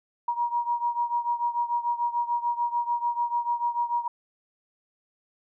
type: beating tone pair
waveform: sine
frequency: 950 / 956.8 Hz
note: A#5 / A#5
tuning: +33 / +45 cents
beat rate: 6.8 Hz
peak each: -26 / -29 dBFS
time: 0.28-4.08 s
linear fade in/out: 5 ms
effects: none